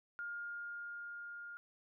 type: tone with level ramp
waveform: sine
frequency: 1414 Hz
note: F6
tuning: 21 cents sharp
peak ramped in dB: -40 to -46 dBFS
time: 0.19-1.57 s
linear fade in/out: 0 ms
effects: none